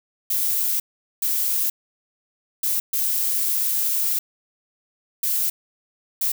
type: noise bursts at uneven times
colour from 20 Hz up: violet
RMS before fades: -22 dBFS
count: 6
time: 0.3-0.8 / 1.22-1.7 / 2.63-2.8 / 2.93-4.19 / 5.23-5.5 / 6.21-6.32 s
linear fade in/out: 5 ms
effects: none